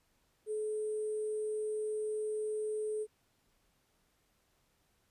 sine tone with sample-and-hold, 428.3 Hz, A4, 47 cents flat, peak -33 dBFS, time 0.46-3.07 s, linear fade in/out 50 ms, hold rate 8820 Hz, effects pink hiss -74 dBFS RMS until 5.1 s + resampled to 32000 Hz

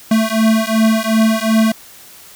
square beating tone pair, 220 / 222.7 Hz, A3 / A3, 0 / +21 cents, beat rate 2.7 Hz, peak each -15 dBFS, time 0.11-1.72 s, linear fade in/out 5 ms, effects white hiss -40 dBFS RMS until 2.35 s

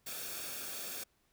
white noise with comb filter, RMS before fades -42 dBFS, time 0.06-1.04 s, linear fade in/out 10 ms, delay 1 ms, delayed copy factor -0.55, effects pink hiss -74 dBFS RMS until 1.32 s

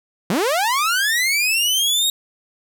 sawtooth linear sweep, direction up, 155.56 to 3795 Hz, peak -13 dBFS, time 0.3-2.1 s, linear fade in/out 2 ms, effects none

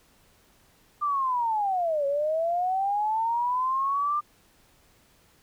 sine linear two-way sweep, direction down then up, 1200 to 551 to 1200 Hz, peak -23 dBFS, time 1.01-4.21 s, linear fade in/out 20 ms, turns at 2.06 s, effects pink hiss -61 dBFS RMS until 5.42 s

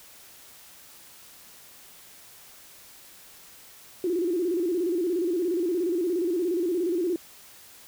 sine tone with vibrato, 349.2 Hz, F4, in tune, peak -23 dBFS, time 4.04-7.16 s, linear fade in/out 2 ms, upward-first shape square, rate 17 Hz, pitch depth 91 cents each way, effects white hiss -50 dBFS RMS until 7.87 s

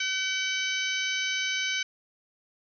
harmonic tone with a mistuned harmonic, 761 Hz, F#5, 48 cents sharp, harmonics 2 / 3 / 4 / 5 / 6 / 7 / 8, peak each -33 / -31 / -32 / -37 / -41 / -42 / -37 dBFS, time 0-1.83 s, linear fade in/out 5 ms, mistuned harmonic 5, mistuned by +29 cents, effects none

